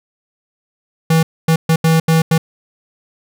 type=tone bursts at uneven times; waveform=square; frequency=162 Hz; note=E3; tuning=30 cents flat; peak=-10 dBFS; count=6; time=1.1-1.23 / 1.48-1.56 / 1.69-1.76 / 1.84-2 / 2.08-2.22 / 2.31-2.38 s; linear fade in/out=5 ms; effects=none